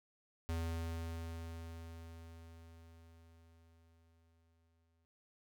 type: tone with exponential decay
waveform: square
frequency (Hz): 82.7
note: E2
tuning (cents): +6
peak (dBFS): -36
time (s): 0.49-5.05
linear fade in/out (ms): 0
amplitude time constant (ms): 990
effects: none